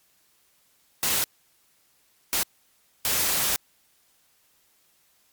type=noise bursts at uneven times; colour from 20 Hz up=white; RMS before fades=-24 dBFS; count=3; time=1.03-1.24 / 2.33-2.43 / 3.05-3.56 s; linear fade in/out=0 ms; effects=white hiss -64 dBFS RMS until 5.32 s + MP3 96 kbps